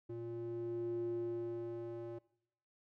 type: tone with band-pass filter sweep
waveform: square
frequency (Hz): 116.7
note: A#2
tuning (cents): +2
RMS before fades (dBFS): -41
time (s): 0.09-2.19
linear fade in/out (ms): 10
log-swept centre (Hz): 290 to 440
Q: 5.7
effects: noise-tail reverb RT60 0.7 s tail -21 dB re dry